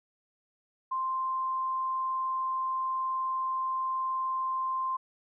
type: tone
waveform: sine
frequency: 1046.5 Hz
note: C6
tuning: in tune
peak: -28 dBFS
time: 0.91-4.97 s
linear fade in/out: 10 ms
effects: none